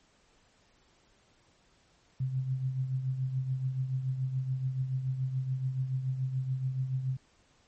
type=tone with tremolo; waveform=sine; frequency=130.81 Hz; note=C3; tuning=in tune; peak=-26 dBFS; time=2.2-7.17 s; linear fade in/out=5 ms; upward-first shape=triangle; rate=7 Hz; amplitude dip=65%; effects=pink hiss -66 dBFS RMS until 7.67 s + MP3 32 kbps